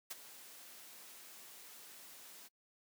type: noise with ADSR envelope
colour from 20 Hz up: white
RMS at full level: -42 dBFS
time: 0.1-2.49 s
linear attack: 12 ms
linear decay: 25 ms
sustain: -13 dB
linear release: 29 ms
effects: noise-tail reverb RT60 0.1 s tail -25 dB re dry + high-pass 200 Hz 12 dB/octave